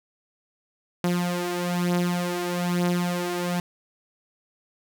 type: beating tone pair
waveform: sawtooth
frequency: 175.7 / 176.8 Hz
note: F3 / F3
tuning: +11 / +22 cents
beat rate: 1.1 Hz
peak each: -24 / -21 dBFS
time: 1.04-3.6 s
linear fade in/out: 2 ms
effects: none